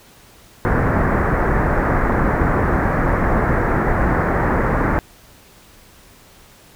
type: low-pass noise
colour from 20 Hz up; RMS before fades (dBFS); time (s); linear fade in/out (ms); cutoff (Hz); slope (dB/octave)
pink; -17; 0.65-4.99; 0; 1900; 48
effects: pink hiss -47 dBFS RMS until 6.75 s